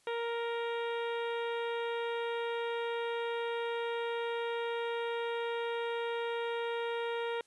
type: harmonic tone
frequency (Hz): 467.2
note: A#4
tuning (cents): +4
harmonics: 1 / 2 / 3 / 4 / 5 / 6 / 7 / 8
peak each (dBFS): -34 / -40 / -44 / -46 / -48 / -50 / -51 / -52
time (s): 0.07-7.41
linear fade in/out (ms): 2
effects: white hiss -68 dBFS RMS until 7.46 s + resampled to 24000 Hz